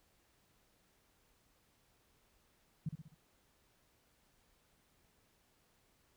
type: tone with echo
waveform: sine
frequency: 155.56 Hz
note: D#3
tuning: in tune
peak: -34 dBFS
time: 2.86-2.89 s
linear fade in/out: 5 ms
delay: 64 ms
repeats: 4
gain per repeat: -6 dB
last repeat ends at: 3.146 s
effects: pink hiss -73 dBFS RMS until 6.16 s